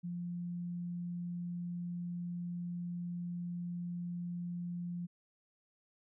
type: tone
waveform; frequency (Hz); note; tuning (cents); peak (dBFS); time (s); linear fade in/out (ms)
sine; 174.61; F3; 0; -37; 0.03-5.07; 20
effects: none